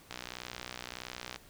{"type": "click train", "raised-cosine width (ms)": 0.2, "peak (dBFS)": -22, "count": 78, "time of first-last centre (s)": [0.11, 1.36], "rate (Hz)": 61.6, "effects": ["pink hiss -58 dBFS RMS until 1.49 s"]}